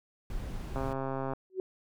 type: noise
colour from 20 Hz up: brown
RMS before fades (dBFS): -37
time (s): 0.3-0.93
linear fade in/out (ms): 2
type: click train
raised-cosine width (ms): 1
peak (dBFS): -21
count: 78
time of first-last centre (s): 0.76-1.335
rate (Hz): 134
type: tone with exponential growth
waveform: sine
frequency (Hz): 374.9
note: F#4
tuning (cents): +23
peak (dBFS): -26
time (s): 1.5-1.6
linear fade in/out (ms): 1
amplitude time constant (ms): 20
effects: none